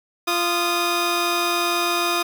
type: tone pair together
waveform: 15% pulse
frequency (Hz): 346.3 / 1234.1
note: F4 / D#6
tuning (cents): -15 / -15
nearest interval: octave + minor seventh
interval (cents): 2200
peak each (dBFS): -16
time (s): 0.27-2.23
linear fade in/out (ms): 10
effects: none